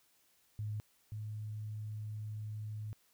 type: tone pair in turn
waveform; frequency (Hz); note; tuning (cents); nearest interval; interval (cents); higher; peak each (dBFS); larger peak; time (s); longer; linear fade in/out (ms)
sine; 106 / 106.98; G#2 / A2; +36 / -48; unison; 16; second; -36 / -39; first; 0.59-0.8 / 1.12-2.93; second; 0
effects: white hiss -71 dBFS RMS until 3.13 s